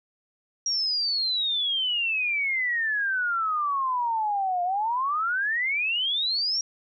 sine exponential two-way sweep, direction down then up, 5690 to 698.5 to 5690 Hz, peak -23 dBFS, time 0.66-6.61 s, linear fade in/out 2 ms, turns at 4.63 s, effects none

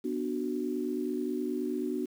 sine chord, B minor, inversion none, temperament just, 246.9 / 296.3 / 370.4 Hz, B3 / D4 / F#4, 0 / +15 / +2 cents, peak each -34 dBFS, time 0.04-2.06 s, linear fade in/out 10 ms, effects 9-bit

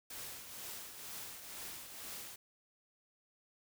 white noise with tremolo, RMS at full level -45 dBFS, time 0.1-2.36 s, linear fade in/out 5 ms, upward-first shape triangle, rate 2.1 Hz, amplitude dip 55%, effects none

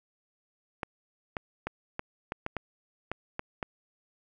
clicks, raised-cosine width 0.5 ms, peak -17 dBFS, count 10, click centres 0.832 / 1.368 / 1.67 / 1.994 / 2.321 / 2.464 / 2.567 / 3.116 / 3.394 / 3.628 s, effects none

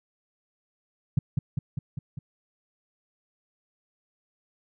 sine tone with echo, 137.6 Hz, C#3, 12 cents flat, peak -16 dBFS, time 1.17-1.19 s, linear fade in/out 5 ms, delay 200 ms, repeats 5, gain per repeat -3 dB, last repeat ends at 2.19 s, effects none

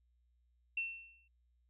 sine tone with exponential decay, 2700 Hz, E7, 41 cents sharp, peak -32 dBFS, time 0.77-1.28 s, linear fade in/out 5 ms, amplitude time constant 110 ms, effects added 60 Hz sine -70 dBFS peak until 1.69 s

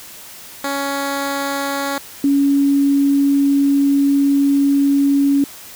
10% pulse / sine tone pair in turn, 278.7 / 280 Hz, C#4 / C#4, +9 / +18 cents, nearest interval unison, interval 9 cents, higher second, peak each -11 dBFS, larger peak neither, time 0.64-1.98 / 2.24-5.44 s, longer second, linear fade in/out 2 ms, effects white hiss -37 dBFS RMS until 5.75 s

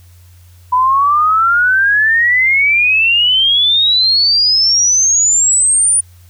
sine exponential sweep, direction up, 987.8 to 9570 Hz, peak -8 dBFS, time 0.72-6.01 s, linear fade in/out 10 ms, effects added 88 Hz sine -39 dBFS peak until 6.29 s + white hiss -51 dBFS RMS until 6.29 s

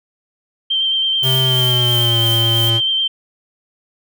sine tone with vibrato, 3136 Hz, G7, in tune, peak -14 dBFS, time 0.7-3.08 s, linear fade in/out 10 ms, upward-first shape sine, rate 9.2 Hz, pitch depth 17 cents each way
square tone with pitch glide, 130.81 to 114.54 Hz, C3 to A#2, 0 to -30 cents, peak -17 dBFS, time 1.22-2.81 s, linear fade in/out 50 ms, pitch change -230 cents, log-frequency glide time 1.42-2.24 s
violet noise with tremolo, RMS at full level -25 dBFS, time 1.23-2.7 s, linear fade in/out 2 ms, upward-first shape triangle, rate 3 Hz, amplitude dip 55%
effects none

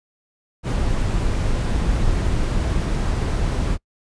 brown noise, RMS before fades -20 dBFS, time 0.63-3.78 s, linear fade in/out 50 ms, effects noise-tail reverb RT60 0.1 s tail -25 dB re dry + resampled to 22050 Hz

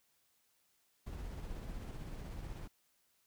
brown noise with tremolo, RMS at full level -43 dBFS, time 1.06-2.68 s, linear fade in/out 10 ms, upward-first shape triangle, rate 16 Hz, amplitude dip 35%, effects white hiss -75 dBFS RMS until 3.26 s

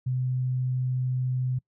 sine tone, 127.6 Hz, C3, 43 cents flat, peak -24 dBFS, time 0.06-1.59 s, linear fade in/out 10 ms, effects noise-tail reverb RT60 0.1 s tail -25 dB re dry

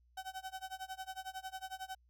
35% pulse tone with tremolo, 760 Hz, F#5, 46 cents sharp, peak -38 dBFS, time 0.17-1.95 s, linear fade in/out 5 ms, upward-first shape sine, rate 11 Hz, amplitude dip 95%, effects added 60 Hz sine -66 dBFS peak until 2.09 s

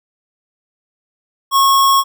sine tone with sample-and-hold, 1091 Hz, C#6, 28 cents flat, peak -8 dBFS, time 1.51-2.04 s, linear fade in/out 50 ms, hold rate 4410 Hz, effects none

